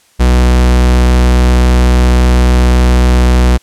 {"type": "tone", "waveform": "45% pulse", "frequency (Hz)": 61.8, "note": "B1", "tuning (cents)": 2, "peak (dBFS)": -5, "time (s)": [0.19, 3.58], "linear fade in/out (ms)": 20, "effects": ["white hiss -49 dBFS RMS until 3.62 s", "low-pass 10000 Hz 12 dB/octave"]}